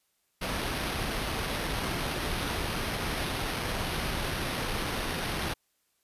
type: noise with sample-and-hold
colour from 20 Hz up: pink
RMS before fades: -32 dBFS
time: 0.41-5.54 s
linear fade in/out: 10 ms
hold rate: 7350 Hz
effects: white hiss -74 dBFS RMS until 6.03 s + resampled to 32000 Hz